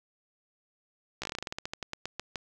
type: slowing click train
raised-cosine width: 0.2 ms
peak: -17 dBFS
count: 19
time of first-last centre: 1.22-2.358 s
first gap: 15 ms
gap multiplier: 1.15
effects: none